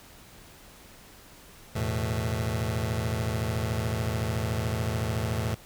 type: chord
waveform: sawtooth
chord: E suspended fourth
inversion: none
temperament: just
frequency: 82.41 / 109.88 / 123.61 Hz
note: E2 / A2 / B2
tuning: 0 / -2 / +2 cents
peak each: -28 / -25 / -29 dBFS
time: 1.75-5.55 s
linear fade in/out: 10 ms
effects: pink hiss -51 dBFS RMS until 5.65 s